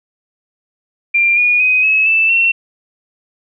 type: tone with pitch steps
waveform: sine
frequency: 2382 / 2445 / 2509 / 2575 / 2643 / 2713 Hz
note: D7 / D#7 / D#7 / E7 / E7 / E7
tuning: +24 / -31 / +14 / -41 / +4 / +49 cents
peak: -9 dBFS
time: 1.14-2.52 s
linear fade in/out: 10 ms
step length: 230 ms
effects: none